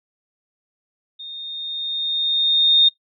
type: tone with level ramp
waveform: sine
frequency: 3671 Hz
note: A#7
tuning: 27 cents flat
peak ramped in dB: -32 to -9 dBFS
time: 1.19-2.89 s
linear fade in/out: 10 ms
effects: noise-tail reverb RT60 0.1 s tail -17 dB re dry